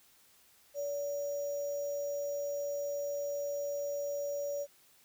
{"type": "tone with sample-and-hold", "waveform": "sine", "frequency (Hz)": 572, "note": "D5", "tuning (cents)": -46, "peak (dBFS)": -33, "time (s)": [0.74, 4.67], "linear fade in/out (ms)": 50, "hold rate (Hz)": 6300, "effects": ["white hiss -64 dBFS RMS until 5.04 s"]}